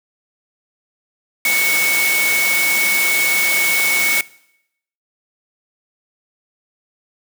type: tone in noise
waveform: sine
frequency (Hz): 2217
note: C#7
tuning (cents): 0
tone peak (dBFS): -15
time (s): 1.45-4.21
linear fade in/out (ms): 2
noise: white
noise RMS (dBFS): -20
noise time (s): 1.45-4.21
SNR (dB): +2
effects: noise-tail reverb RT60 0.8 s tail -22 dB re dry + high-pass 200 Hz 12 dB/octave